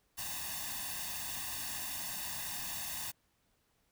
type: noise with comb filter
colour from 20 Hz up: white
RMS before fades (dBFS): -40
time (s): 0.17-3.12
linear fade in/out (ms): 20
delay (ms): 1.1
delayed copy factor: +0.95
effects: pink hiss -75 dBFS RMS until 3.91 s